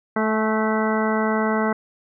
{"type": "harmonic tone with a mistuned harmonic", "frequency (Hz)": 218.3, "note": "A3", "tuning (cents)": -13, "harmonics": [1, 2, 3, 4, 5, 6, 7, 9], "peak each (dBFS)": [-22, -25, -27, -28, -29, -30, -30, -32], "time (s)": [0.16, 1.73], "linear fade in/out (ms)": 5, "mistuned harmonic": 4, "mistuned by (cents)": -18, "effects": []}